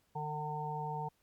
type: harmonic tone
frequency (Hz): 151.1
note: D3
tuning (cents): +50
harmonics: 1 / 3 / 5 / 6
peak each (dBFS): -40 / -45 / -42 / -39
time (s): 0.15-1.09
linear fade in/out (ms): 10
effects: pink hiss -74 dBFS RMS until 1.22 s + MP3 96 kbps